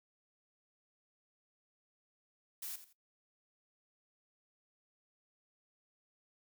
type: noise with echo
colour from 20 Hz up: blue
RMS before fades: -43 dBFS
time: 2.62-2.76 s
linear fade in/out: 5 ms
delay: 85 ms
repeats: 2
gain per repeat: -12 dB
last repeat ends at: 2.93 s
effects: noise-tail reverb RT60 0.1 s tail -17 dB re dry